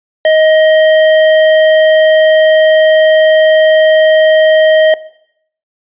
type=tone; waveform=square; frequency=628 Hz; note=D#5; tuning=16 cents sharp; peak=-6 dBFS; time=0.25-4.94 s; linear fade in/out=2 ms; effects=noise-tail reverb RT60 0.7 s tail -18 dB re dry + resampled to 8000 Hz